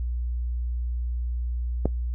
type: click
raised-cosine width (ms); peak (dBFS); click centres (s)
2; -9; 1.856
effects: noise-tail reverb RT60 0.1 s tail -20 dB re dry + added 60 Hz sine -25 dBFS peak until 2.14 s